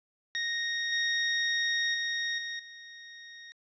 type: tone with level steps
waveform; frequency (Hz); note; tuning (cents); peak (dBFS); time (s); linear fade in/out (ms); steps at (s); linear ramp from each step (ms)
25% pulse; 1864.7; A#6; 0; -26 / -23 / -26 / -31 / -42; 0.35-3.52; 0; 0.92 / 1.94 / 2.38 / 2.59; 5
effects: resampled to 16000 Hz